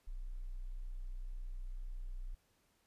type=tone; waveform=sine; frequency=30.95 Hz; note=B0; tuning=5 cents sharp; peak=-40 dBFS; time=0.07-2.35 s; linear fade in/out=10 ms; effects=pink hiss -75 dBFS RMS until 2.86 s + resampled to 32000 Hz